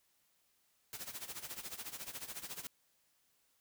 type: noise with tremolo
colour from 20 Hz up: white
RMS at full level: -43 dBFS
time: 0.93-2.67 s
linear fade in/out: 0 ms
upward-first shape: sine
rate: 14 Hz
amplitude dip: 80%
effects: white hiss -75 dBFS RMS until 3.6 s